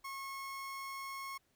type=tone; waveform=30% pulse; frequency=1089 Hz; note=C#6; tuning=31 cents flat; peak=-39 dBFS; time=0.04-1.38 s; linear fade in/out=10 ms; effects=pink hiss -75 dBFS RMS until 1.55 s